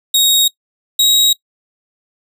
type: tone pair in turn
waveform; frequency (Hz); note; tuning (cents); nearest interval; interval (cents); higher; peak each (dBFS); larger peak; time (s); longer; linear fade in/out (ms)
sawtooth; 3764 / 3810; A#7 / A#7; +16 / +37; unison; 21; second; -6; neither; 0.14-0.48 / 0.99-1.33; neither; 5
effects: noise-tail reverb RT60 0.1 s tail -22 dB re dry